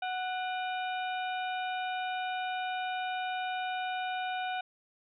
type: harmonic tone with a mistuned harmonic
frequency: 740 Hz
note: F#5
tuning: in tune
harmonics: 1 / 2 / 3 / 4 / 5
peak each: -33 / -39 / -43 / -45 / -47 dBFS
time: 0.02-4.61 s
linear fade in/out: 5 ms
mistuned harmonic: 3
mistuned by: +140 cents
effects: none